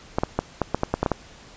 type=clicks; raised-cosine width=1 ms; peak=-6 dBFS; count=10; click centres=0.185 / 0.235 / 0.39 / 0.617 / 0.746 / 0.834 / 0.94 / 1.03 / 1.062 / 1.117 s; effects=pink hiss -47 dBFS RMS until 1.56 s + resampled to 16000 Hz